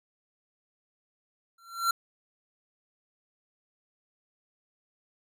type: tone with exponential growth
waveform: square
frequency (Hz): 1364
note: F6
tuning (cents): -41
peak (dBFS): -21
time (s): 1.58-1.91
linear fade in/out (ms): 5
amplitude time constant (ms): 71
effects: none